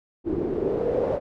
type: noise with low-pass filter sweep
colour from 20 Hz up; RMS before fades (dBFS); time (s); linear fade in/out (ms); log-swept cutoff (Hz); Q
white; -25; 0.24-1.2; 50; 330 to 560; 5.6
effects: none